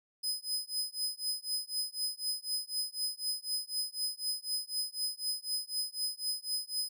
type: tone with tremolo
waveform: sawtooth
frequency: 5030 Hz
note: D#8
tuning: 18 cents sharp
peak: -27 dBFS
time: 0.23-6.89 s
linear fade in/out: 10 ms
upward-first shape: triangle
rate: 4 Hz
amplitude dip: 100%
effects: none